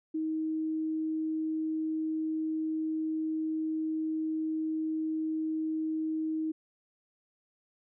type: tone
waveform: sine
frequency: 315.6 Hz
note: D#4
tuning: 25 cents sharp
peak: -29 dBFS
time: 0.14-6.52 s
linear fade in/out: 10 ms
effects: none